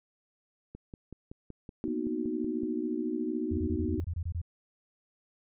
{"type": "click train", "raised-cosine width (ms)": 3, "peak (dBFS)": -30, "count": 11, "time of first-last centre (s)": [0.75, 2.633], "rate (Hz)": 5.31}
{"type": "chord", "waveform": "sine", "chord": "B major seventh", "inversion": "third", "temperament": "equal", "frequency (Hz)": [233.1, 246.9, 311.1, 370], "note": ["A#3", "B3", "D#4", "F#4"], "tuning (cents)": [0, 0, 0, 0], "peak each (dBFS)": [-38, -35, -33, -36], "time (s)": [1.84, 4], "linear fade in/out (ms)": 0}
{"type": "tone bursts", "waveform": "sine", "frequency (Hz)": 84.7, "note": "E2", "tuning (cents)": 48, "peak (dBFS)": -30, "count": 10, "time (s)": [3.51, 4.416], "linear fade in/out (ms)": 5, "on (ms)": 69, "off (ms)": 24}
{"effects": []}